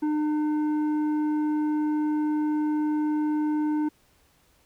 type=tone with tanh clipping; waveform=triangle; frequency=302.7 Hz; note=D#4; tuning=48 cents flat; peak=-24 dBFS; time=0.02-3.89 s; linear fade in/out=10 ms; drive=12 dB; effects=pink hiss -63 dBFS RMS until 4.65 s